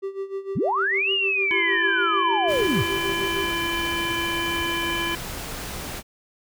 triangle tone with tremolo, 390.1 Hz, G4, 8 cents flat, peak -23 dBFS, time 0.02-3.51 s, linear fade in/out 20 ms, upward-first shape sine, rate 6.6 Hz, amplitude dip 80%
sine linear two-way sweep, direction up then down, 67.3 to 2902 to 67.3 Hz, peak -20 dBFS, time 0.55-2.84 s, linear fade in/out 20 ms, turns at 1.12 s
harmonic tone, 338 Hz, E4, 43 cents sharp, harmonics 1 / 3 / 5 / 7 / 9, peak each -30 / -30 / -30 / -30 / -30 dBFS, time 1.51-5.15 s, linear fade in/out 0 ms
pink noise, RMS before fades -33 dBFS, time 2.47-6.03 s, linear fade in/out 50 ms
effects none

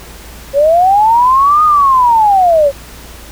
sine linear two-way sweep, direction up then down, 540 to 1244.5 to 540 Hz, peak -5 dBFS, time 0.53-2.72 s, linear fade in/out 50 ms, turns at 1.64 s, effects added 57 Hz sine -34 dBFS peak until 3.31 s + pink hiss -34 dBFS RMS until 3.31 s

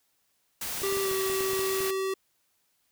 white noise, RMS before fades -34 dBFS, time 0.61-1.91 s, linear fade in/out 5 ms
clicks, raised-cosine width 2 ms, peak -28 dBFS, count 9, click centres 0.819 / 0.925 / 0.97 / 1.114 / 1.299 / 1.407 / 1.533 / 1.593 / 1.805 s
square tone with pitch glide, 392 to 383.5 Hz, G4 to G4, 0 to -38 cents, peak -28 dBFS, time 0.83-2.14 s, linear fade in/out 5 ms, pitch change -38 cents, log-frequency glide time 1.01-1.11 s
effects white hiss -72 dBFS RMS until 2.91 s

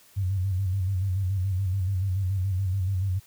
sine tone with vibrato, 94.8 Hz, F#2, 43 cents sharp, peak -23 dBFS, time 0.16-3.2 s, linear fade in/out 20 ms, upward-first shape square, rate 7 Hz, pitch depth 66 cents each way, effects white hiss -56 dBFS RMS until 3.26 s

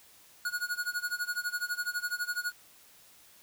square tone with tremolo, 1449 Hz, F#6, 37 cents flat, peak -29 dBFS, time 0.45-2.52 s, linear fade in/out 2 ms, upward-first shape sine, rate 12 Hz, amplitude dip 90%, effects white hiss -58 dBFS RMS until 3.42 s

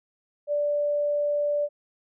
sine tone, 585 Hz, D5, 7 cents flat, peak -22 dBFS, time 0.47-1.69 s, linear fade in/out 50 ms, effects none

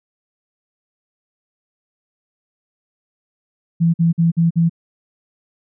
sine tone bursts, 167.1 Hz, E3, 24 cents sharp, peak -11 dBFS, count 5, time 3.8-4.696 s, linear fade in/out 20 ms, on 140 ms, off 49 ms, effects none

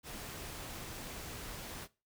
pink noise, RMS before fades -45 dBFS, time 0.03-1.88 s, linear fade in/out 50 ms, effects noise-tail reverb RT60 0.3 s tail -20 dB re dry

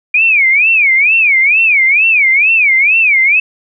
sine tone with vibrato, 2369 Hz, D7, 14 cents sharp, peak -6 dBFS, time 0.14-3.4 s, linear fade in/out 5 ms, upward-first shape sine, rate 2.2 Hz, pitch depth 230 cents each way, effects none

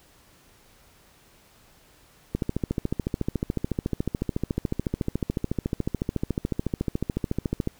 click train, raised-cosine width 3 ms, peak -12 dBFS, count 75, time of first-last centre 2.35-7.674 s, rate 13.9 Hz, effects pink hiss -57 dBFS RMS until 7.79 s

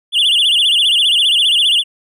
triangle tone with vibrato, 3136 Hz, G7, in tune, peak -8 dBFS, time 0.12-1.84 s, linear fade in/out 50 ms, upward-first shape sine, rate 15 Hz, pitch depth 200 cents each way, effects resampled to 32000 Hz

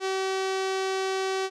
sawtooth tone with low-pass filter, 381.9 Hz, G4, 45 cents flat, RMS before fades -28 dBFS, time 0-1.5 s, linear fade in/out 50 ms, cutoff 6100 Hz, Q 1.1, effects none

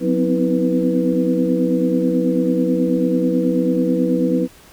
sine tone cluster, 181.3 / 251.7 / 260.9 / 324.1 / 492.8 Hz, F#3 / B3 / C4 / E4 / B4, -35 / +33 / -5 / -29 / -4 cents, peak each -21 dBFS, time 0-4.48 s, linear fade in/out 50 ms, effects pink hiss -46 dBFS RMS until 4.72 s

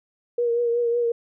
sine tone with vibrato, 473.6 Hz, A#4, 27 cents sharp, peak -19 dBFS, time 0.38-1.12 s, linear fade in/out 5 ms, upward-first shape triangle, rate 5.4 Hz, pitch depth 36 cents each way, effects none

